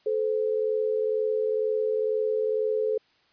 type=tone pair together; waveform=sine; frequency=434 / 516.1 Hz; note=A4 / C5; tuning=-24 / -24 cents; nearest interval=minor third; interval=300 cents; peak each=-24 / -29 dBFS; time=0.06-2.98 s; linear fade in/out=5 ms; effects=white hiss -64 dBFS RMS until 3.32 s + resampled to 11025 Hz